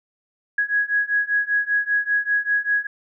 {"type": "beating tone pair", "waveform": "sine", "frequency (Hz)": [1661.2, 1666.3], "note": ["G#6", "G#6"], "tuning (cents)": [0, 5], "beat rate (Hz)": 5.1, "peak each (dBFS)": [-22, -21], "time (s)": [0.58, 2.87], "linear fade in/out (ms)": 5, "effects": []}